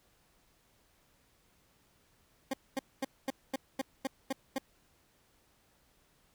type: tone bursts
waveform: 20% pulse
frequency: 267.7 Hz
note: C4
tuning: 40 cents sharp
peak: -26 dBFS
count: 9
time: 2.51-4.584 s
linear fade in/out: 5 ms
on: 26 ms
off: 230 ms
effects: pink hiss -69 dBFS RMS until 6.34 s